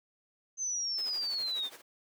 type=linear sweep; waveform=sine; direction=down; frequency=6272 to 3550 Hz; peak=-31 dBFS; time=0.57-1.7 s; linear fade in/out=50 ms
type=noise with tremolo; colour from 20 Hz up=pink; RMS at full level=-46 dBFS; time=0.97-1.82 s; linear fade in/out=20 ms; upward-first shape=sine; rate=12 Hz; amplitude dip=70%
effects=high-pass 400 Hz 12 dB/octave